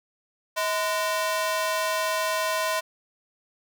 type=ring-modulated tone; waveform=sawtooth; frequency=830.6 Hz; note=G#5; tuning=in tune; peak=-17 dBFS; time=0.56-2.81 s; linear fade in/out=20 ms; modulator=193 Hz; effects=none